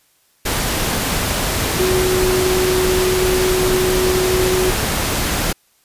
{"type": "tone in noise", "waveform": "sine", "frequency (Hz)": 369.6, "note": "F#4", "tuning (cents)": -2, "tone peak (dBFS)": -15, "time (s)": [1.79, 4.71], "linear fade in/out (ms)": 10, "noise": "pink", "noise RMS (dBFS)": -19, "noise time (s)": [0.45, 5.53], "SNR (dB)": 1, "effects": ["white hiss -58 dBFS RMS until 5.84 s", "resampled to 32000 Hz"]}